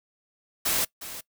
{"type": "noise with echo", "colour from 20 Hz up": "white", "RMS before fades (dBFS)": -25, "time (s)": [0.65, 0.85], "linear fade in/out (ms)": 10, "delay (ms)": 360, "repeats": 1, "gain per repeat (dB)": -13, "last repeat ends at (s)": 1.21, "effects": ["noise-tail reverb RT60 0.1 s tail -21 dB re dry"]}